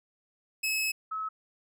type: tone pair in turn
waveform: sawtooth / sine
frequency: 2581 / 1290.5 Hz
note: E7 / E6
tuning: -37 / -37 cents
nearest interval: octave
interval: 1200 cents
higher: first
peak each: -24 / -31 dBFS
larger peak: first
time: 0.63-0.92 / 1.11-1.29 s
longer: first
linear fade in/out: 10 ms
effects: none